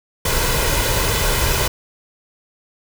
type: noise with comb filter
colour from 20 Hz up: pink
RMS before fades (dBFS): -18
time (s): 0.25-1.68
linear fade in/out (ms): 5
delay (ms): 2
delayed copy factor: +0.55
effects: none